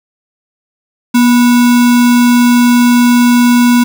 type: tone with sample-and-hold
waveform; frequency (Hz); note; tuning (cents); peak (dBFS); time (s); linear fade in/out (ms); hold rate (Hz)
sine; 241.4; B3; -39; -4; 1.14-3.84; 10; 1225
effects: none